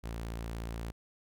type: tone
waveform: sawtooth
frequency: 56.8 Hz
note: A#1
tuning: 44 cents flat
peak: -33 dBFS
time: 0.03-0.92 s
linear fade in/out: 20 ms
effects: none